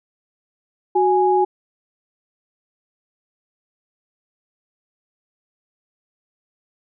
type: tone pair together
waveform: sine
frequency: 370 / 830.6 Hz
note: F#4 / G#5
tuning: 0 / 0 cents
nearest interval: octave + major second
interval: 1400 cents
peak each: -16 dBFS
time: 0.95-1.45 s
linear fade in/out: 10 ms
effects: none